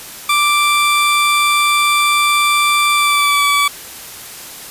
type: tone with pitch glide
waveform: 20% pulse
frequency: 1174.7 to 1148.5 Hz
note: D6 to D6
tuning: 0 to -39 cents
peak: -6 dBFS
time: 0.29-3.68 s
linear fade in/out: 5 ms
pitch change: -39 cents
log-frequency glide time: 2.94-3.45 s
effects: white hiss -32 dBFS RMS until 4.7 s + resampled to 32000 Hz